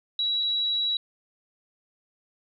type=tone pair in turn; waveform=sine; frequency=3896 / 3896 Hz; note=B7 / B7; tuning=-24 / -24 cents; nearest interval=unison; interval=0 cents; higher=neither; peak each=-23 dBFS; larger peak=neither; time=0.19-0.43 / 0.43-0.97 s; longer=second; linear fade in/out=2 ms; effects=none